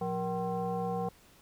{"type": "tone with frequency modulation", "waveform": "sine", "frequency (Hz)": 471.6, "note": "A#4", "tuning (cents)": 20, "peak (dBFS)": -30, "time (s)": [0.01, 1.09], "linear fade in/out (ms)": 5, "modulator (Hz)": 293, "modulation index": 1.4, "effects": ["pink hiss -60 dBFS RMS until 1.41 s"]}